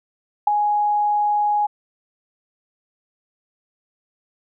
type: tone with ADSR envelope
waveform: sine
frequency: 832 Hz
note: G#5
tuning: 3 cents sharp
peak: -8 dBFS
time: 0.47-1.67 s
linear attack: 6 ms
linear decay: 6 ms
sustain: -8 dB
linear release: 14 ms
effects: none